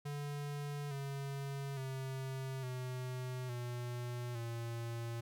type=tone with pitch steps; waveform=square; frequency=144.7 / 138.57 / 132.69 / 127.06 / 121.68 / 116.52 Hz; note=D3 / C#3 / C3 / B2 / B2 / A#2; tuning=-25 / 0 / +25 / +50 / -25 / 0 cents; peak=-40 dBFS; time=0.05-5.21 s; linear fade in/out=10 ms; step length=860 ms; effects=none